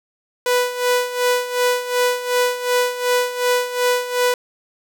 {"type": "tone with tremolo", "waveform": "sawtooth", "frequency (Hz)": 493.9, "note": "B4", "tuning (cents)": 0, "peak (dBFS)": -10, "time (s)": [0.46, 4.34], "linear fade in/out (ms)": 2, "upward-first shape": "sine", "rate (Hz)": 2.7, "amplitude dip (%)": 75, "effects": []}